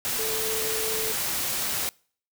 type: tone in noise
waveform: sine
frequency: 441 Hz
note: A4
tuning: 4 cents sharp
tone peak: -31 dBFS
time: 0.19-1.12 s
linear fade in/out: 0 ms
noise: white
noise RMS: -28 dBFS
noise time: 0.05-1.89 s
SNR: -6 dB
effects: noise-tail reverb RT60 0.5 s tail -26 dB re dry